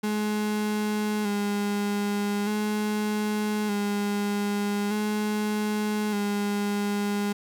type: tone with vibrato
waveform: 35% pulse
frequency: 207.7 Hz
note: G#3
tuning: in tune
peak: -23 dBFS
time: 0.03-7.33 s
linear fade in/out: 10 ms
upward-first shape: square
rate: 0.41 Hz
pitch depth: 29 cents each way
effects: 10-bit